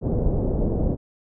pink low-pass noise, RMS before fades -22 dBFS, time 0.01-0.97 s, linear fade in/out 50 ms, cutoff 540 Hz, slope 24 dB/octave, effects none

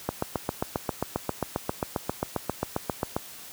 click train, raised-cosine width 1 ms, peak -11 dBFS, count 24, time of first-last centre 0.09-3.165 s, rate 7.48 Hz, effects white hiss -44 dBFS RMS until 3.52 s + high-pass 60 Hz 12 dB/octave

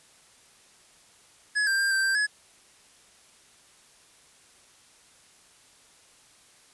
square tone with pitch steps, 1689 / 1583 / 1594 / 1566 / 1575 / 1691 Hz, G#6 / G6 / G6 / G6 / G6 / G#6, +29 / +17 / +28 / -2 / +8 / +31 cents, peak -23 dBFS, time 1.55-2.27 s, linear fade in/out 20 ms, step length 120 ms, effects white hiss -57 dBFS RMS until 6.73 s + resampled to 24000 Hz

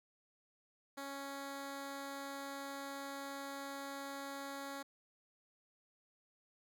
10% pulse tone, 277.2 Hz, C#4, in tune, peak -35 dBFS, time 0.97-4.83 s, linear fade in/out 10 ms, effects none

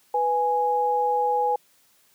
sine tone pair together, 493.9 / 830.6 Hz, B4 / G#5, 0 / 0 cents, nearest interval major sixth, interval 900 cents, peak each -25 / -21 dBFS, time 0.14-1.56 s, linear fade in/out 5 ms, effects white hiss -61 dBFS RMS until 2.14 s + high-pass 100 Hz 12 dB/octave

